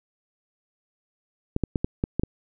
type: clicks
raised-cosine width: 3 ms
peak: -10 dBFS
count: 7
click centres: 1.564 / 1.637 / 1.758 / 1.845 / 2.039 / 2.196 / 2.235 s
effects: none